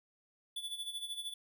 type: tone with tremolo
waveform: square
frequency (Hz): 3459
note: A7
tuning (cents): -30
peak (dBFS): -37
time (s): 0.56-1.34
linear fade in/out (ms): 5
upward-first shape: sine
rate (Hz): 13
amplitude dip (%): 70
effects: none